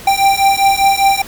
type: beating tone pair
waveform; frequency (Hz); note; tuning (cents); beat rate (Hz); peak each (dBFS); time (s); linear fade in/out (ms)
square; 784 / 789; G5 / G5; 0 / +11; 5; -13; 0.07-1.22; 5
effects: pink hiss -33 dBFS RMS until 1.27 s